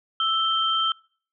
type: tone pair together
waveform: sine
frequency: 1318.5 / 3136 Hz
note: E6 / G7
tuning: 0 / 0 cents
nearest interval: octave + minor third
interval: 1500 cents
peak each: -23 dBFS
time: 0.2-0.92 s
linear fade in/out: 2 ms
effects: noise-tail reverb RT60 0.5 s tail -26 dB re dry